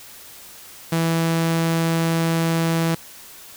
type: tone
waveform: sawtooth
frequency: 164.81 Hz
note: E3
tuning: in tune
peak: -14 dBFS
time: 0.92-2.95 s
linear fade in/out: 5 ms
effects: white hiss -42 dBFS RMS until 3.56 s